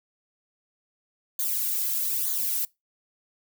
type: noise with flanger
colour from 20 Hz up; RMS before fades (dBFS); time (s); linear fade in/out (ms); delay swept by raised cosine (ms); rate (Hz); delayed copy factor
violet; -27; 1.39-2.65; 2; 0.37 to 2.17; 1.1; -0.95
effects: noise-tail reverb RT60 0.2 s tail -23 dB re dry